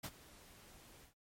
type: noise with ADSR envelope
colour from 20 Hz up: pink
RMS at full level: -42 dBFS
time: 0.03-1.14 s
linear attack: 16 ms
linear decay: 52 ms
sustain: -18 dB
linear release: 120 ms
effects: MP3 64 kbps